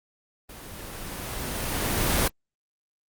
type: noise with level ramp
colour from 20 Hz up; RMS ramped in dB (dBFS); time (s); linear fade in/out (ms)
pink; -43 to -21; 0.49-2.28; 5
effects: Opus 24 kbps